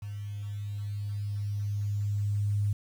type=tone with level ramp; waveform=sine; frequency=102.5 Hz; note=G#2; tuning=22 cents flat; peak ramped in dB=-35 to -24 dBFS; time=0.02-2.73 s; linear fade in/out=5 ms; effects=9-bit